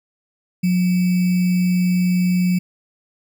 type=tone with sample-and-hold; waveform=sine; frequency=180.3 Hz; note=F#3; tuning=45 cents flat; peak=-14 dBFS; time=0.63-2.59 s; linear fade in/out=10 ms; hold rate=2450 Hz; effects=none